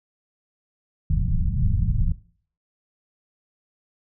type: low-pass noise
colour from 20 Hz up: pink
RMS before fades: -21 dBFS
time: 1.1-2.12 s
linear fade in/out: 5 ms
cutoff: 180 Hz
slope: 48 dB/octave
effects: noise-tail reverb RT60 0.5 s tail -17 dB re dry